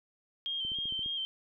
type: tone with vibrato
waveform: sine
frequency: 3173 Hz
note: G7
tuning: 20 cents sharp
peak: -32 dBFS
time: 0.46-1.25 s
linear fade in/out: 0 ms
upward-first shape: square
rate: 3.5 Hz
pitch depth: 31 cents each way
type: click train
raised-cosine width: 3 ms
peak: -36 dBFS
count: 7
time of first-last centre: 0.65-1.061 s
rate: 14.6 Hz
effects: none